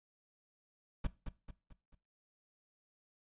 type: noise with echo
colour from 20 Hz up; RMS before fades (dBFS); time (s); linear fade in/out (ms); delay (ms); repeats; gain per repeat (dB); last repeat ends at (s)
brown; -33; 1.04-1.07; 5; 220; 4; -7; 1.95
effects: noise-tail reverb RT60 0.3 s tail -18 dB re dry + resampled to 8000 Hz